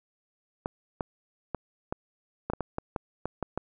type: clicks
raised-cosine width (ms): 1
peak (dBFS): -16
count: 12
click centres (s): 0.659 / 1.008 / 1.547 / 1.925 / 2.5 / 2.535 / 2.607 / 2.784 / 2.962 / 3.256 / 3.427 / 3.576
effects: none